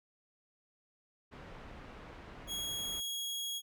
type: low-pass noise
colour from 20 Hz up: pink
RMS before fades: -50 dBFS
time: 1.31-3.01 s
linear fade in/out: 20 ms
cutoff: 2300 Hz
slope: 12 dB/octave
type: tone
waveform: sawtooth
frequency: 3312 Hz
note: G#7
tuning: 5 cents flat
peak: -33 dBFS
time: 2.47-3.62 s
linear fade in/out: 50 ms
effects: none